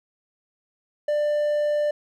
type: tone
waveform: triangle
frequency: 593 Hz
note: D5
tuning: 17 cents sharp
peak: -18 dBFS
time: 1.08-1.91 s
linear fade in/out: 5 ms
effects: none